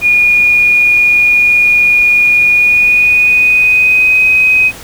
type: tone with pitch glide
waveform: sine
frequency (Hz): 2441 to 2518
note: D#7 to D#7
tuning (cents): -34 to +20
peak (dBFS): -5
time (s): 0.01-4.72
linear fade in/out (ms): 50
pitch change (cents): +54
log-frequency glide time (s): 2.41-4.24
effects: pink hiss -30 dBFS RMS until 4.83 s